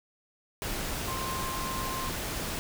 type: tone in noise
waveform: sine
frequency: 1053 Hz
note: C6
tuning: 11 cents sharp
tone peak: -35 dBFS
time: 1.08-2.09 s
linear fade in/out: 0 ms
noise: pink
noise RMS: -34 dBFS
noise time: 0.62-2.59 s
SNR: -4 dB
effects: none

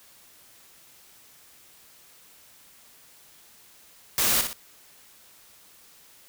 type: noise with echo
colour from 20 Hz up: white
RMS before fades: -23 dBFS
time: 4.18-4.41 s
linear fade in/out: 0 ms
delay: 60 ms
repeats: 2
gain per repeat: -7 dB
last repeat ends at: 4.53 s
effects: white hiss -54 dBFS RMS until 6.28 s

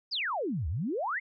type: exponential two-way sweep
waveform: sine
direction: down then up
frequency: 5320 to 69.3 to 2218 Hz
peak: -29 dBFS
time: 0.11-1.2 s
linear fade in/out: 20 ms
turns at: 0.68 s
effects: none

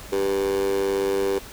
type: tone with high-pass filter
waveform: 15% pulse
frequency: 98 Hz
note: G2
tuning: in tune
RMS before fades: -23 dBFS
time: 0.12-1.39 s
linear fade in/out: 10 ms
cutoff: 430 Hz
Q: 9.3
effects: added 50 Hz sine -46 dBFS peak until 1.52 s + pink hiss -41 dBFS RMS until 1.52 s

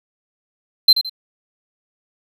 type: tone with echo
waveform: triangle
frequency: 4107 Hz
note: C8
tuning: 33 cents flat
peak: -4 dBFS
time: 0.88-0.93 s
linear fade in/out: 5 ms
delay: 83 ms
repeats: 2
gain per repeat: -10 dB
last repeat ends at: 1.096 s
effects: none

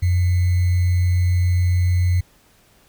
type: tone with sample-and-hold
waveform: sine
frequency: 89.3 Hz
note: F2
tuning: 39 cents sharp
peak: -14 dBFS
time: 0.02-2.21 s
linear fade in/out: 10 ms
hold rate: 2100 Hz
effects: pink hiss -55 dBFS RMS until 2.88 s

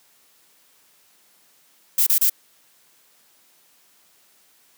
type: noise bursts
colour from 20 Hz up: violet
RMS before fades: -17 dBFS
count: 3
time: 1.98-2.298 s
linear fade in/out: 5 ms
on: 86 ms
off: 30 ms
effects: white hiss -58 dBFS RMS until 4.77 s + high-pass 150 Hz 12 dB/octave

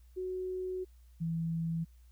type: tone pair in turn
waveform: sine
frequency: 370 / 164.82 Hz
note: F#4 / E3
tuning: 0 / 0 cents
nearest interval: octave + major second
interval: 1400 cents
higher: first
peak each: -34 / -31 dBFS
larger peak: second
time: 0.16-0.85 / 1.2-1.85 s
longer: first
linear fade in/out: 20 ms
effects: added 60 Hz sine -55 dBFS peak until 2.11 s + white hiss -73 dBFS RMS until 2.11 s

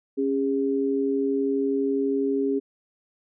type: tone pair together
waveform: sine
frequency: 274.7 / 406.9 Hz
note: C#4 / G#4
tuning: -16 / -35 cents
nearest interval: perfect fifth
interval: 681 cents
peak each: -24 / -24 dBFS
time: 0.17-2.6 s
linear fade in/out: 20 ms
effects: none

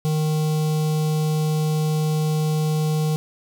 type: tone with notch filter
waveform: square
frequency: 154.6 Hz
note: D#3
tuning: 11 cents flat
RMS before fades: -21 dBFS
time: 0.05-3.16 s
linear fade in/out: 0 ms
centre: 1700 Hz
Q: 0.7
effects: none

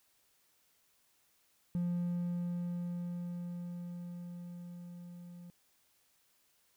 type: tone with level ramp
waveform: triangle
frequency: 174.9 Hz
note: F3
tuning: 3 cents sharp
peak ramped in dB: -28 to -46 dBFS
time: 1.75-5.5 s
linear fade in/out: 0 ms
effects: tanh soft clip ceiling -25 dBFS + white hiss -72 dBFS RMS until 6.76 s

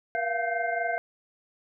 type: tone cluster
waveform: sine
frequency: 477.6 / 682 / 706 / 1549 / 2107 Hz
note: A#4 / F5 / F5 / G6 / C7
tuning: +42 / -41 / +19 / -21 / +12 cents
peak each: -37 / -29 / -32 / -32 / -36 dBFS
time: 0.15-0.98 s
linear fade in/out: 0 ms
effects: none

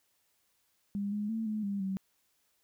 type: tone with pitch steps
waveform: sine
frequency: 201.5 / 208.1 / 223.7 / 214.3 / 200 / 191.7 Hz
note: G3 / G#3 / A3 / A3 / G3 / G3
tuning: +48 / +4 / +29 / -45 / +35 / -38 cents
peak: -31 dBFS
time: 0.95-1.97 s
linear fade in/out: 0 ms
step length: 170 ms
effects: white hiss -74 dBFS RMS until 2.63 s

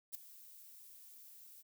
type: noise with ADSR envelope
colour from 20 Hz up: violet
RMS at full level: -41 dBFS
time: 0.12-1.63 s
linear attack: 28 ms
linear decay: 7 ms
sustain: -16 dB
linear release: 26 ms
effects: none

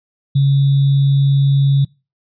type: tone with sample-and-hold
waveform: sine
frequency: 138.59 Hz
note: C#3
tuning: in tune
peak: -9 dBFS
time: 0.35-1.85 s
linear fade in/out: 10 ms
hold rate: 3675 Hz
effects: noise-tail reverb RT60 0.3 s tail -25 dB re dry + resampled to 11025 Hz

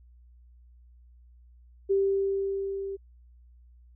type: tone with level ramp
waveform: sine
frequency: 392 Hz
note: G4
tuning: in tune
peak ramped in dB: -20 to -32 dBFS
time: 1.89-2.97 s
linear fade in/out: 20 ms
effects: added 60 Hz sine -52 dBFS peak until 3.95 s

